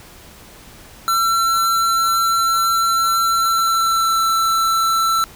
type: tone with pitch glide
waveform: square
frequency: 1349 to 1334.3 Hz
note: E6 to E6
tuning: +40 to +21 cents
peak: -15 dBFS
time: 1.08-5.24 s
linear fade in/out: 0 ms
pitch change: -19 cents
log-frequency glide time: 3.34-4.26 s
effects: pink hiss -42 dBFS RMS until 5.35 s